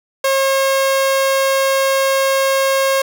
sawtooth tone, 540 Hz, C#5, 45 cents flat, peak -9 dBFS, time 0.24-3.02 s, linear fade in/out 5 ms, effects none

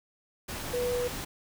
sine tone in noise, 490 Hz, B4, 14 cents flat, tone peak -27 dBFS, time 0.73-1.08 s, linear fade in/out 10 ms, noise pink, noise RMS -37 dBFS, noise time 0.48-1.25 s, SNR +7 dB, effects none

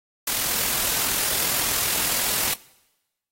white noise with amplitude modulation, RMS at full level -22 dBFS, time 0.27-2.54 s, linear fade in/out 5 ms, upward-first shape sine, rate 41.7 Hz, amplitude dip 35%, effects noise-tail reverb RT60 1.0 s tail -22 dB re dry + AAC 48 kbps

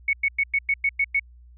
sine tone bursts, 2217 Hz, C#7, in tune, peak -18 dBFS, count 8, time 0.08-1.196 s, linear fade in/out 5 ms, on 52 ms, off 100 ms, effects added 60 Hz sine -46 dBFS peak until 1.57 s

